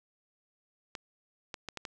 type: clicks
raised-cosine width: 0.2 ms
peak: -21 dBFS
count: 5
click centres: 0.952 / 1.542 / 1.687 / 1.773 / 1.852 s
effects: none